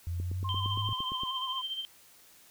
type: exponential sweep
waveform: sine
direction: up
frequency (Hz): 84.8 to 106.7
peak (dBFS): -31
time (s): 0.07-0.93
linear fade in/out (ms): 0
type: click train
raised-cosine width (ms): 3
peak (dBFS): -29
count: 10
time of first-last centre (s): 0.2-1.234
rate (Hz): 8.7
type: tone with vibrato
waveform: sine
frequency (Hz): 1040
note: C6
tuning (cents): -11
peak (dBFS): -35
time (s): 0.44-1.62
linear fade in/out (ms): 10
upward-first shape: square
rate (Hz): 9.2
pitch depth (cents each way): 37
type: tone with tremolo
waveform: sine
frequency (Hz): 3136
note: G7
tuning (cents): 0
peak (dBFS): -31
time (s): 0.49-1.85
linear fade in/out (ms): 0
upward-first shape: sine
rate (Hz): 14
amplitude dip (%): 60
effects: white hiss -58 dBFS RMS until 2.5 s